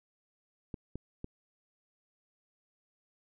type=clicks; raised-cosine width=3 ms; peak=-26 dBFS; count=3; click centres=0.742 / 0.956 / 1.244 s; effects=none